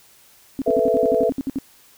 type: tone bursts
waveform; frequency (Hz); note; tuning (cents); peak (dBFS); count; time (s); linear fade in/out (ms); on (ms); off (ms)
sine; 270; C#4; -45; -20; 12; 0.59-1.586; 0; 28; 60
type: chord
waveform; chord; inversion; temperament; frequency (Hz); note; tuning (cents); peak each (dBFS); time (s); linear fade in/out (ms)
sine; A suspended second; none; equal with one note detuned; 440 / 493.9 / 663.1; A4 / B4 / E5; 0 / 0 / +10; -20; 0.66-1.3; 10
effects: white hiss -52 dBFS RMS until 1.97 s